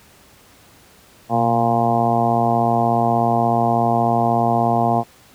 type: harmonic tone with a mistuned harmonic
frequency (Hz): 116.54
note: A#2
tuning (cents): 0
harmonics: 1 / 2 / 3 / 4 / 5 / 6 / 7 / 8 / 9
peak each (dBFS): -23 / -22 / -27 / -27 / -28 / -18 / -22 / -28 / -28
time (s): 1.29-5.04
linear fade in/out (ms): 50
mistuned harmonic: 1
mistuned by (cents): +82
effects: pink hiss -49 dBFS RMS until 5.34 s + high-pass 60 Hz 12 dB/octave